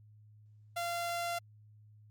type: tone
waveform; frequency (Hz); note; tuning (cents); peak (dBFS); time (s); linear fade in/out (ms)
sawtooth; 689; F5; -24; -30; 0.76-1.39; 10
effects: added 106 Hz sine -56 dBFS peak until 2.1 s + Opus 48 kbps